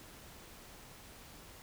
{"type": "silence", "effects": ["pink hiss -54 dBFS RMS until 1.62 s"]}